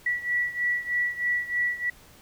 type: beating tone pair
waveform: sine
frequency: 1946 / 1949.2 Hz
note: B6 / B6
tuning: -26 / -23 cents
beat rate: 3.2 Hz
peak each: -26 / -29 dBFS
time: 0.06-1.9 s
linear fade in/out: 5 ms
effects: pink hiss -53 dBFS RMS until 2.21 s